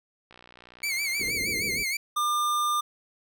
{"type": "click train", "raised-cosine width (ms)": 0.3, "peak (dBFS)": -33, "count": 61, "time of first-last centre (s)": [0.31, 1.297], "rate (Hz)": 60.8}
{"type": "tone with vibrato", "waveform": "sawtooth", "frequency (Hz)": 2208, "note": "C#7", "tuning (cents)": -7, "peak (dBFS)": -23, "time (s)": [0.83, 1.97], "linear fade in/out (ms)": 5, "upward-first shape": "sine", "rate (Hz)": 6.4, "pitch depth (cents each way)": 100}
{"type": "low-pass noise", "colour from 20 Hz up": "white", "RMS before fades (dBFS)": -38, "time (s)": [1.19, 1.84], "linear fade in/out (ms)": 20, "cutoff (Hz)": 510, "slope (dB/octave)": 96}
{"type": "tone", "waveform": "square", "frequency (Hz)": 1200, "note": "D6", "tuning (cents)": 37, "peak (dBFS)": -24, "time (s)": [2.16, 2.81], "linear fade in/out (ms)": 10}
{"effects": []}